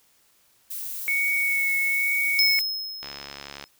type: noise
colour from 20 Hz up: violet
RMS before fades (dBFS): -33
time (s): 0.7-2.62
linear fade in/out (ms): 10
type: tone with vibrato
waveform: sine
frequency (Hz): 2217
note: C#7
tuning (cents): 0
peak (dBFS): -21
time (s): 1.08-2.59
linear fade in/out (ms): 0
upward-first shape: sine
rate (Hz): 1.1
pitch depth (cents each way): 17
type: tone with exponential decay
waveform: square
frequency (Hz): 5160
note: E8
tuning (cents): -38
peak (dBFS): -17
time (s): 2.39-3.68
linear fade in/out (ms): 0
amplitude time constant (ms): 280
type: click train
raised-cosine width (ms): 0.2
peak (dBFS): -19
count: 44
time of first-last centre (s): 3.03-3.64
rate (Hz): 70.5
effects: white hiss -62 dBFS RMS until 3.79 s